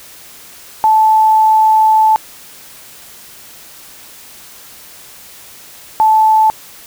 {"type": "tone pair in turn", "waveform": "sine", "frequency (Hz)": [873, 873], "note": ["A5", "A5"], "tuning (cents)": [-14, -14], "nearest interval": "unison", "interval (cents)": 0, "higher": "neither", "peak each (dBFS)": -6, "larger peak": "neither", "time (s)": [[0.84, 2.16], [6, 6.5]], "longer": "first", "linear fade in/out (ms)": 0, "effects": ["white hiss -37 dBFS RMS until 6.86 s"]}